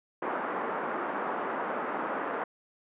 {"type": "band-pass noise", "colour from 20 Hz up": "white", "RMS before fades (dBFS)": -33, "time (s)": [0.22, 2.44], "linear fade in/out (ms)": 5, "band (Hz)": [230, 1400], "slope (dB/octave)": 24, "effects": ["resampled to 8000 Hz"]}